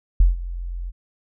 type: tone with ADSR envelope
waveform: sine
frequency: 43.65 Hz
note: F1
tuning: in tune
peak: -8 dBFS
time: 0.2-0.92 s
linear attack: 4 ms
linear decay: 150 ms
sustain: -18 dB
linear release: 36 ms
effects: none